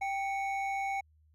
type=tone pair together; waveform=triangle; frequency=785.6 / 2217 Hz; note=G5 / C#7; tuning=+4 / 0 cents; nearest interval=octave + tritone; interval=1796 cents; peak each=-30 / -36 dBFS; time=0.01-1.01 s; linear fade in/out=10 ms; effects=added 77 Hz sine -62 dBFS peak until 1.34 s